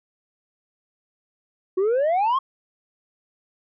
sine exponential sweep, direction up, 361.8 to 1108.7 Hz, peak -15 dBFS, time 1.77-2.39 s, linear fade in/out 10 ms, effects tanh soft clip ceiling -17 dBFS

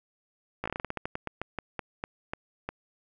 slowing click train, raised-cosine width 0.5 ms, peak -17 dBFS, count 19, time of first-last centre 0.64-2.69 s, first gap 16 ms, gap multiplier 1.2, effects none

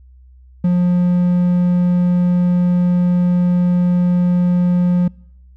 triangle tone, 177.6 Hz, F3, 29 cents sharp, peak -9 dBFS, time 0.64-5.08 s, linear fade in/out 5 ms, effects noise-tail reverb RT60 0.8 s tail -26 dB re dry + added 63 Hz sine -41 dBFS peak until 5.56 s

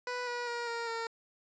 15% pulse tone with pitch steps, 493.9 / 484.6 / 475.4 / 466.4 / 457.6 Hz, B4 / B4 / A#4 / A#4 / A#4, 0 / -33 / +34 / +1 / -32 cents, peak -28 dBFS, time 0.07-1.07 s, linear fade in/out 2 ms, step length 200 ms, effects resampled to 16000 Hz

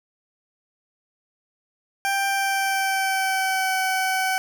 20% pulse tone with pitch glide, 788 to 757.2 Hz, G5 to F#5, +9 to +40 cents, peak -16 dBFS, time 2.05-4.38 s, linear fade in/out 0 ms, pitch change -69 cents, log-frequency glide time 2.25-3.78 s, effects none

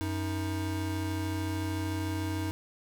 square tone pair together, 93.7 / 314.6 Hz, F#2 / D#4, +22 / +19 cents, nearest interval octave + major sixth, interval 2097 cents, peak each -33 / -35 dBFS, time 0.01-2.51 s, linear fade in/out 0 ms, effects none

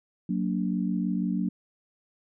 sine chord, Gb augmented, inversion none, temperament just, 185 / 231.2 / 289.1 Hz, Gb3 / Bb3 / D4, 0 / -14 / -27 cents, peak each -27 / -30 / -32 dBFS, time 0.29-1.49 s, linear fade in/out 5 ms, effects none

